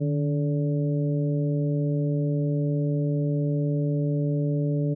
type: harmonic tone with a mistuned harmonic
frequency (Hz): 144.2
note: D3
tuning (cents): -31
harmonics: 1 / 2 / 3 / 4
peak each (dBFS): -23 / -29 / -33 / -35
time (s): 0-4.95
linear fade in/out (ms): 20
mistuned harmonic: 1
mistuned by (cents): +61
effects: none